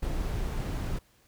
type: noise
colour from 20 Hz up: brown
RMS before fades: -31 dBFS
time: 0.02-0.99 s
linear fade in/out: 10 ms
effects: pink hiss -64 dBFS RMS until 1.27 s